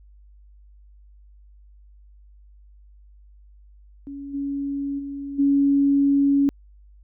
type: tone with level steps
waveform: sine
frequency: 280 Hz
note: C#4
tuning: 18 cents sharp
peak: -32 / -24 / -29 / -15 dBFS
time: 4.07-6.49 s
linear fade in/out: 0 ms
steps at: 4.33 / 4.98 / 5.38 s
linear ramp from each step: 20 ms
effects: added 50 Hz sine -47 dBFS peak until 7.03 s